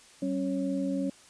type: tone cluster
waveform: sine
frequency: 191.8 / 274.4 / 553 Hz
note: G3 / C#4 / C#5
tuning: -37 / -17 / -4 cents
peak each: -33 / -29 / -36 dBFS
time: 0.22-1.1 s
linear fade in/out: 5 ms
effects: white hiss -55 dBFS RMS until 1.29 s + resampled to 22050 Hz